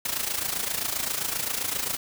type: noise with amplitude modulation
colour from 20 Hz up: white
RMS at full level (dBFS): -26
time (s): 0.05-1.97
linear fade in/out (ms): 5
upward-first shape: sine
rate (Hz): 27.6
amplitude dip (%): 70
effects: none